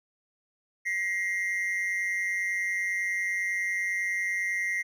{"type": "tone pair together", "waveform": "triangle", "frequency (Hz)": [1908, 2098], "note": ["A#6", "C7"], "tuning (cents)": [40, 4], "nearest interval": "major second", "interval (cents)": 164, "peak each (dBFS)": -28, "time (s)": [0.85, 4.83], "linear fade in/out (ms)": 20, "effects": []}